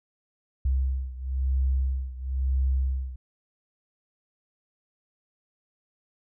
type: beating tone pair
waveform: sine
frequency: 65.41 / 66.41 Hz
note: C2 / C2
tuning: 0 / +26 cents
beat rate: 1 Hz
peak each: -25 / -28 dBFS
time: 0.65-3.16 s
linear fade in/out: 5 ms
effects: none